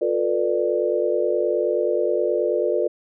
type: chord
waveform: sine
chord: B half-diminished seventh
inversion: second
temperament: just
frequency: 355.6 / 444.5 / 493.9 / 592.7 Hz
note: F4 / A4 / B4 / D5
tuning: +31 / +18 / 0 / +16 cents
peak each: -24 dBFS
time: 0.01-2.88 s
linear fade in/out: 10 ms
effects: none